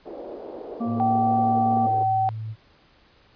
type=band-pass noise; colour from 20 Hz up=white; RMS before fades=-37 dBFS; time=0.05-2.04 s; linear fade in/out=10 ms; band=330 to 570 Hz; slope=24 dB/octave
type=harmonic tone; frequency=233.1 Hz; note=A#3; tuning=in tune; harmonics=1 / 3 / 5; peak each=-24 / -34 / -38 dBFS; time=0.8-1.87 s; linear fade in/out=10 ms
type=tone; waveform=sine; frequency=110 Hz; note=A2; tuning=in tune; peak=-29 dBFS; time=0.85-2.56 s; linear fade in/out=50 ms
type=tone with pitch glide; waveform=sine; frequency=769 to 763.7 Hz; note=G5 to G5; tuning=-33 to -45 cents; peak=-19 dBFS; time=1-2.29 s; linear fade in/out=0 ms; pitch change=-12 cents; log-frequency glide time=1.87-2 s
effects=pink hiss -57 dBFS RMS until 3.35 s + resampled to 11025 Hz